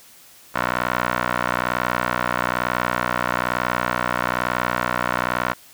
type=tone with band-pass filter; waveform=15% pulse; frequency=61.1 Hz; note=B1; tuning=18 cents flat; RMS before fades=-23 dBFS; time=0.54-5.54 s; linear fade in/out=20 ms; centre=1300 Hz; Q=1.7; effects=white hiss -48 dBFS RMS until 5.73 s